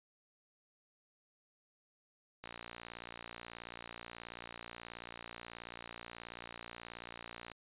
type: click train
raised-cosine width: 0.3 ms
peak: -29 dBFS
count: 298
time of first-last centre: 2.44-7.517 s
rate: 58.5 Hz
effects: resampled to 8000 Hz